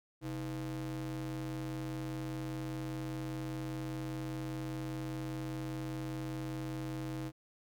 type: ring-modulated tone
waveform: square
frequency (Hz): 92.5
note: F#2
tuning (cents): 0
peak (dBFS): -35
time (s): 0.21-7.32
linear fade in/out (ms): 50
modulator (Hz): 225
effects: none